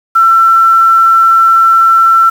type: tone with quantisation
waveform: sine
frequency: 1344 Hz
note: E6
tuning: 33 cents sharp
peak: -3 dBFS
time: 0.15-2.3 s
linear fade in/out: 10 ms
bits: 5
effects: none